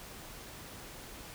silence, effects pink hiss -48 dBFS RMS until 1.34 s

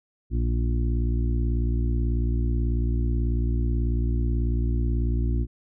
harmonic tone, 58.27 Hz, A#1, in tune, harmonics 1 / 2 / 4 / 5 / 6, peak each -22 / -28 / -34 / -36 / -38 dBFS, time 0.3-5.47 s, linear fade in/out 50 ms, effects none

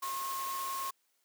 sine tone in noise, 1079 Hz, C#6, 47 cents flat, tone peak -35 dBFS, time 0.02-0.91 s, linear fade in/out 10 ms, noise white, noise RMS -42 dBFS, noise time 0.02-0.91 s, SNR +4 dB, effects white hiss -75 dBFS RMS until 1.24 s + high-pass 300 Hz 12 dB/octave

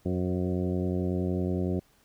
harmonic tone with a mistuned harmonic, 90.8 Hz, F#2, 32 cents flat, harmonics 1 / 2 / 3 / 4 / 5 / 6 / 7 / 8, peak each -31 / -30 / -34 / -33 / -41 / -40 / -43 / -49 dBFS, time 0.05-1.8 s, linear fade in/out 10 ms, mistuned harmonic 6, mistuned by -18 cents, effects pink hiss -64 dBFS RMS until 2.04 s

